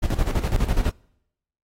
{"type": "noise with tremolo", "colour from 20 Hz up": "brown", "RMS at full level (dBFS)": -19, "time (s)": [0.02, 0.91], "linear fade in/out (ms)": 20, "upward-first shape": "square", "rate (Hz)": 12, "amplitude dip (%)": 70, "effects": ["noise-tail reverb RT60 0.8 s tail -26 dB re dry", "AAC 48 kbps"]}